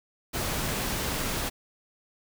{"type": "noise", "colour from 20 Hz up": "pink", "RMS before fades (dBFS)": -30, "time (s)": [0.33, 1.5], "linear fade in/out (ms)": 20, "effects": []}